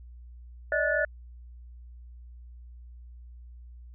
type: tone cluster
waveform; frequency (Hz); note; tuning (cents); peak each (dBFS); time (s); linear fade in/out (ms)
sine; 586 / 630 / 1460 / 1744; D5 / D#5 / F#6 / A6; -4 / +21 / -24 / -16; -29; 0.72-1.05; 2
effects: added 60 Hz sine -44 dBFS peak until 3.94 s